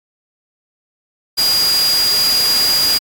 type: tone in noise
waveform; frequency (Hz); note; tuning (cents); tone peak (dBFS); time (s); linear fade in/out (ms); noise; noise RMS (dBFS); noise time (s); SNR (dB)
sine; 4850; D#8; -45; -12; 1.37-2.99; 20; white; -20; 1.37-2.99; +5
effects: AAC 64 kbps